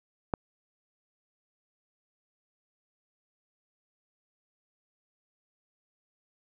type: click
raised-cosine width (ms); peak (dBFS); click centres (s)
1; -13; 0.338
effects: none